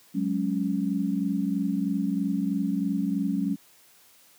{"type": "chord", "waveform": "sine", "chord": "F# suspended second", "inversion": "none", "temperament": "just", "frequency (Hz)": [185, 208.1, 277.5], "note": ["F#3", "G#3", "C#4"], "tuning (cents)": [0, 4, 2], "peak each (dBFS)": -28, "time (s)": [0.14, 3.56], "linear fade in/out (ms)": 20, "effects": ["white hiss -57 dBFS RMS until 4.38 s", "high-pass 100 Hz 12 dB/octave"]}